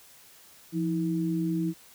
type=tone pair together; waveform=sine; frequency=171.7 / 322.1 Hz; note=F3 / E4; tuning=-29 / -40 cents; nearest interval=major seventh; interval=1089 cents; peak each=-28 dBFS; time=0.72-1.74 s; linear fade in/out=50 ms; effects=white hiss -54 dBFS RMS until 1.94 s